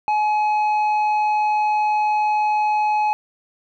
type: tone with low-pass filter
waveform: square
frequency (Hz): 847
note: G#5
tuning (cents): +34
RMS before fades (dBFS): -19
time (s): 0.08-3.13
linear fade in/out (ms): 0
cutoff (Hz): 1800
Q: 1.8
effects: none